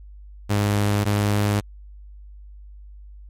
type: tone pair in turn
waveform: sawtooth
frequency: 102.7 / 103.1 Hz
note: G#2 / G#2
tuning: -19 / -12 cents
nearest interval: unison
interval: 7 cents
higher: second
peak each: -14 dBFS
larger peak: neither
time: 0.49-1.05 / 1.05-1.61 s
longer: neither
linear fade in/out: 20 ms
effects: added 50 Hz sine -39 dBFS peak until 3.29 s + MP3 64 kbps